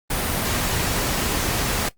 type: noise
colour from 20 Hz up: pink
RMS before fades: -23 dBFS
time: 0.1-1.89 s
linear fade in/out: 5 ms
effects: noise-tail reverb RT60 0.1 s tail -17 dB re dry + Opus 32 kbps